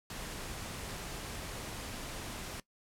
pink noise, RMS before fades -42 dBFS, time 0.1-2.6 s, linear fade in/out 2 ms, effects noise-tail reverb RT60 0.1 s tail -20 dB re dry + low-pass 12000 Hz 12 dB/octave

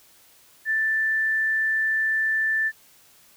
sine tone, 1766 Hz, A6, 6 cents sharp, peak -20 dBFS, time 0.65-2.72 s, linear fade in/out 50 ms, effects white hiss -55 dBFS RMS until 3.36 s

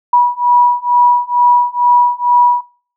sine beating tone pair, 971 / 973.2 Hz, B5 / B5, -30 / -26 cents, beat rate 2.2 Hz, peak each -11 dBFS, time 0.13-2.61 s, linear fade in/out 5 ms, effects noise-tail reverb RT60 0.5 s tail -25 dB re dry

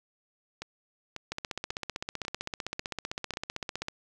two click trains, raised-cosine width 0.2 ms, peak -20 / -16 dBFS, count 6 / 41, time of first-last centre 0.62-3.337 / 1.32-3.884 s, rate 1.84 / 15.6 Hz, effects none

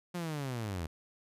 sawtooth linear sweep, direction down, 180.1 to 76.4 Hz, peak -31 dBFS, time 0.14-0.87 s, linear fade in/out 10 ms, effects resampled to 32000 Hz

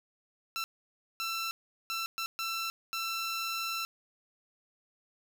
15% pulse tone bursts at uneven times, 1341 Hz, E6, 29 cents sharp, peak -26 dBFS, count 6, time 0.56-0.64 / 1.2-1.51 / 1.9-2.06 / 2.18-2.26 / 2.39-2.7 / 2.93-3.85 s, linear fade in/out 0 ms, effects none

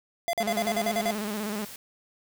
square tone bursts, 685 Hz, F5, 34 cents flat, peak -25 dBFS, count 9, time 0.28-1.108 s, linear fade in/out 0 ms, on 52 ms, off 45 ms
sawtooth tone with vibrato, 210.3 Hz, G#3, 22 cents sharp, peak -26 dBFS, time 0.4-1.65 s, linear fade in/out 5 ms, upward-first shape square, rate 16 Hz, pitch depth 57 cents each way
white noise, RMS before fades -43 dBFS, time 0.51-1.76 s, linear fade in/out 2 ms
effects none

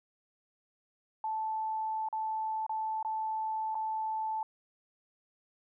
sine tone with dropouts, 876 Hz, A5, 8 cents flat, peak -31 dBFS, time 1.24-4.43 s, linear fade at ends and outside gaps 2 ms, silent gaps 2.087-2.127 / 2.665-2.694 / 3.028-3.048 / 3.746-3.752 s, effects none

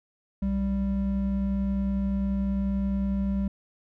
triangle tone pair together, 61.74 / 196.52 Hz, B1 / G3, 0 / +5 cents, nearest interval octave + minor sixth, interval 2005 cents, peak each -28 / -23 dBFS, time 0.42-3.48 s, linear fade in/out 5 ms, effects none

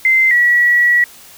sine tone pair in turn, 2076 / 1931.7 Hz, C7 / B6, -14 / -39 cents, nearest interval minor second, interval 125 cents, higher first, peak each -8 dBFS, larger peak neither, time 0.05-0.31 / 0.31-1.04 s, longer second, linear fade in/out 2 ms, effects white hiss -40 dBFS RMS until 1.37 s

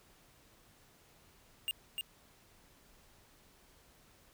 square tone with echo, 2809 Hz, F7, 9 cents sharp, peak -33 dBFS, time 1.68-1.71 s, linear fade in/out 0 ms, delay 300 ms, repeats 1, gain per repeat -3 dB, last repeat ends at 2.01 s, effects pink hiss -64 dBFS RMS until 4.33 s

